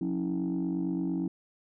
sine tone cluster, 178.7 / 274.5 / 323.3 Hz, F3 / C#4 / E4, +40 / -17 / -34 cents, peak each -31 dBFS, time 0.01-1.28 s, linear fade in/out 5 ms, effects tanh soft clip ceiling -23 dBFS

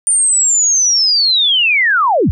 sine linear sweep, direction down, 9100 to 41.63 Hz, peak -9 dBFS, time 0.07-2.31 s, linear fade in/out 0 ms, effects none

